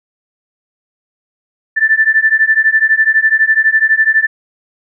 sine beating tone pair, 1760 / 1772 Hz, A6 / A6, 0 / +12 cents, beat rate 12 Hz, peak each -11 dBFS, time 1.76-4.27 s, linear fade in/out 20 ms, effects none

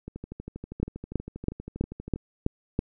two click trains, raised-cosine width 3 ms, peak -24 / -11 dBFS, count 27 / 7, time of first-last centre 0.08-2.16 / 0.83-2.791 s, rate 12.5 / 3.06 Hz, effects none

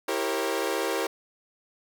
sawtooth chord, E diminished seventh, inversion none, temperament equal with one note detuned, 329.6 / 392 / 466.2 / 542 Hz, E4 / G4 / Bb4 / Db5, 0 / 0 / 0 / -39 cents, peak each -29 / -27 / -27 / -28 dBFS, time 0.08-1.07 s, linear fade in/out 5 ms, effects none

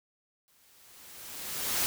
white noise with exponential growth, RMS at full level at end -27 dBFS, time 0.48-1.86 s, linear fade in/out 0 ms, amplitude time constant 300 ms, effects none

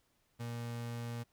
35% pulse tone, 118.2 Hz, A#2, 24 cents sharp, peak -37 dBFS, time 0.39-1.24 s, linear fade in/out 20 ms, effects pink hiss -75 dBFS RMS until 1.32 s

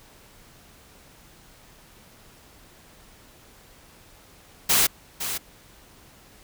white noise with echo, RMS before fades -19 dBFS, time 4.69-4.87 s, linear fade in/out 10 ms, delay 510 ms, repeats 1, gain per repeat -10 dB, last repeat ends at 5.38 s, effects pink hiss -52 dBFS RMS until 6.43 s

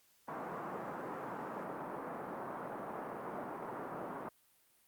white band-pass noise, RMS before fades -43 dBFS, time 0.28-4.29 s, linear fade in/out 5 ms, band 150 to 1200 Hz, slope 24 dB/octave, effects white hiss -70 dBFS RMS until 4.87 s + Opus 48 kbps

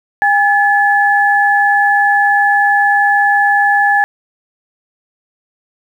sine tone pair together, 811 / 1718.4 Hz, G#5 / A6, -41 / -41 cents, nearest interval octave + minor second, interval 1300 cents, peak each -11 dBFS, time 0.22-4.04 s, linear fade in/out 0 ms, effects 7-bit

